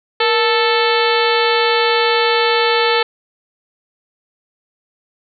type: harmonic tone with a mistuned harmonic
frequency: 440 Hz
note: A4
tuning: in tune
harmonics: 1 / 2 / 3 / 4 / 5 / 6 / 7 / 8 / 9 / 10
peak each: -16 / -19 / -21 / -22 / -23 / -24 / -24 / -25 / -26 / -26 dBFS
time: 0.2-3.03 s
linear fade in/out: 5 ms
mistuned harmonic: 1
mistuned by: +110 cents
effects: none